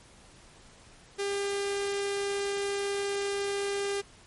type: tone with notch filter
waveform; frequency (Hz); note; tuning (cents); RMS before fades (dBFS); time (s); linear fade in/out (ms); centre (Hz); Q
sawtooth; 400; G4; +35; -31; 1.18-4.02; 20; 970; 1.4
effects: pink hiss -55 dBFS RMS until 4.26 s + MP3 48 kbps